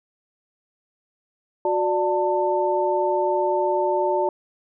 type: tone cluster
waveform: sine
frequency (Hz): 366.2 / 589 / 892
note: F#4 / D5 / A5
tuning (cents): -18 / +5 / +23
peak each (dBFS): -23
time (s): 1.65-4.29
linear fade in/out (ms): 2
effects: none